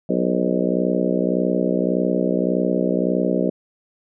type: harmonic tone with a mistuned harmonic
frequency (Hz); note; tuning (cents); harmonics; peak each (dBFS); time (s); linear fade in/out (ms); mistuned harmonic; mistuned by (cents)
61.74; B1; 0; 3 / 4 / 5 / 6 / 7 / 8 / 9 / 10; -23 / -24 / -25 / -26 / -26 / -27 / -28 / -28; 0.09-3.5; 5; 9; -37
effects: none

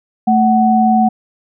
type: tone pair together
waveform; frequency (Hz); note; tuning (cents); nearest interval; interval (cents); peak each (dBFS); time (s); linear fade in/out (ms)
sine; 221 / 746; A3 / F#5; +8 / +14; octave + major sixth; 2106; -11; 0.27-1.09; 10
effects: none

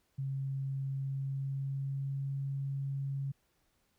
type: tone with pitch glide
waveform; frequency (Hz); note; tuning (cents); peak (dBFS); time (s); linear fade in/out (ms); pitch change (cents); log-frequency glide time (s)
sine; 135.8 to 137.62; C#3 to C#3; -35 to -12; -33; 0.18-3.32; 10; +23; 0.91-2.34
effects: pink hiss -75 dBFS RMS until 3.98 s

